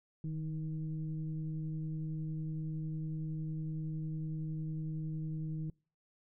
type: tone with frequency modulation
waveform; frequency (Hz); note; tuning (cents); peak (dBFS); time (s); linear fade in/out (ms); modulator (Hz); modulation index
sine; 155.56; D#3; 0; -35; 0.24-5.7; 2; 161; 0.53
effects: noise-tail reverb RT60 0.4 s tail -26 dB re dry